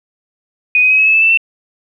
sine tone with pitch steps, 2486 / 2513 / 2541 / 2569 / 2598 / 2626 / 2655 / 2685 Hz, D#7 / D#7 / D#7 / E7 / E7 / E7 / E7 / E7, -2 / +17 / +36 / -45 / -26 / -7 / +12 / +31 cents, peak -7 dBFS, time 0.75-1.374 s, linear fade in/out 2 ms, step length 78 ms, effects 8-bit

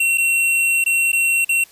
square tone with dropouts, 2726 Hz, F7, 43 cents flat, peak -15 dBFS, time 0-1.64 s, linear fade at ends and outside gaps 5 ms, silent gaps 0.175-0.18 / 0.841-0.861 / 1.119-1.129 / 1.447-1.491 s, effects white hiss -48 dBFS RMS until 1.71 s + resampled to 32000 Hz

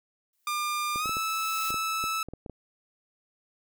blue noise with exponential growth, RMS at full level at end -36 dBFS, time 0.33-1.71 s, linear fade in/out 2 ms, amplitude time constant 300 ms
sawtooth tone with pitch glide, 1200 to 1308.6 Hz, D6 to E6, +37 to -13 cents, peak -24 dBFS, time 0.47-2.23 s, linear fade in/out 2 ms, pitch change +150 cents, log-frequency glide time 0.97-1.09 s
clicks, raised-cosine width 2 ms, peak -26 dBFS, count 11, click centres 0.959 / 1.058 / 1.094 / 1.169 / 1.705 / 1.743 / 2.04 / 2.286 / 2.336 / 2.462 / 2.497 s
effects none

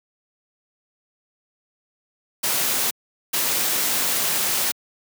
white noise bursts at uneven times, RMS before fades -22 dBFS, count 2, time 2.43-2.91 / 3.33-4.72 s, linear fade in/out 10 ms, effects high-pass 150 Hz 12 dB/octave

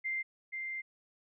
sine tone pair in turn, 2093 / 2093 Hz, C7 / C7, 0 / 0 cents, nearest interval unison, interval 0 cents, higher neither, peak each -32 / -36 dBFS, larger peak first, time 0.04-0.23 / 0.52-0.82 s, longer second, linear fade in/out 20 ms, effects none

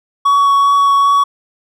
triangle tone with vibrato, 1122 Hz, C#6, 21 cents sharp, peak -6 dBFS, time 0.25-1.24 s, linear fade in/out 10 ms, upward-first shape sine, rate 2.5 Hz, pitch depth 8 cents each way, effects none

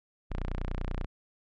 sawtooth tone, 30.19 Hz, B0, 38 cents flat, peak -27 dBFS, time 0.3-1.06 s, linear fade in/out 20 ms, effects low-pass 3000 Hz 12 dB/octave

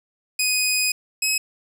15% pulse tone pair in turn, 2500 / 2557 Hz, D#7 / D#7, +8 / +47 cents, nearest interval unison, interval 39 cents, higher second, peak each -12 dBFS, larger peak neither, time 0.39-0.92 / 1.22-1.38 s, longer first, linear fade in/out 5 ms, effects none

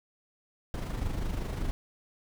brown noise with amplitude modulation, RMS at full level -30 dBFS, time 0.74-1.71 s, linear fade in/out 0 ms, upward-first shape sine, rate 25.4 Hz, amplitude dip 50%, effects none

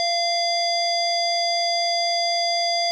square tone with low-pass filter, 688 Hz, F5, 26 cents flat, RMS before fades -22 dBFS, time 0-2.91 s, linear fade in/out 0 ms, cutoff 5100 Hz, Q 8.5, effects none

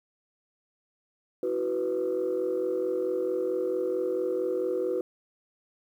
sine chord, E suspended second, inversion none, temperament equal with one note detuned, 329.6 / 374.1 / 493.9 Hz, E4 / F#4 / B4, 0 / +19 / 0 cents, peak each -33 / -28 / -28 dBFS, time 1.43-5.01 s, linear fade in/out 2 ms, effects tanh soft clip ceiling -20 dBFS + 10-bit

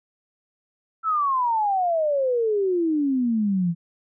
sine exponential sweep, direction down, 1342 to 164.81 Hz, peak -19 dBFS, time 1.03-3.75 s, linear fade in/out 50 ms, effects none

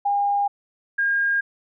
sine tone pair in turn, 809 / 1618 Hz, G#5 / G#6, -46 / -46 cents, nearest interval octave, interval 1200 cents, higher second, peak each -18 dBFS, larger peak neither, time 0.05-0.48 / 0.98-1.41 s, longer neither, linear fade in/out 10 ms, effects none

